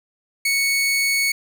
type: tone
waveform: sawtooth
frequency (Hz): 2217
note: C#7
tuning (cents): 0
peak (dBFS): -14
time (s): 0.45-1.32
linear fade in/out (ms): 5
effects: none